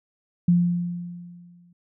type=tone with exponential decay; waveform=sine; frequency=174.61 Hz; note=F3; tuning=in tune; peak=-13 dBFS; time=0.48-1.73 s; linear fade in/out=5 ms; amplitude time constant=270 ms; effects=none